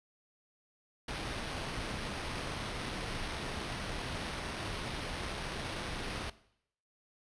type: noise with sample-and-hold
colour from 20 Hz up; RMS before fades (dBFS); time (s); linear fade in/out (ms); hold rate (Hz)
pink; -39; 1.08-6.3; 5; 7350
effects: noise-tail reverb RT60 0.7 s tail -18 dB re dry + resampled to 22050 Hz